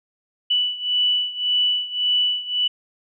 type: beating tone pair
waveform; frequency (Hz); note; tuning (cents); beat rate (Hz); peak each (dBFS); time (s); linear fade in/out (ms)
sine; 2965 / 2966.8; F#7 / F#7; +3 / +4; 1.8; -20 / -23; 0.5-2.68; 10
effects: none